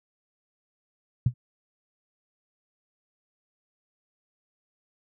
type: tone with exponential decay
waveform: sine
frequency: 122.2 Hz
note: B2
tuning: 18 cents flat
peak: -14 dBFS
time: 1.26-1.34 s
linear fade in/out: 5 ms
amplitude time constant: 16 ms
effects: none